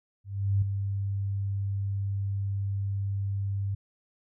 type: tone with ADSR envelope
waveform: sine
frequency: 99 Hz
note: G2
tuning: 18 cents sharp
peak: -20 dBFS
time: 0.24-3.75 s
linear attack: 380 ms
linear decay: 5 ms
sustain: -7 dB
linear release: 8 ms
effects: none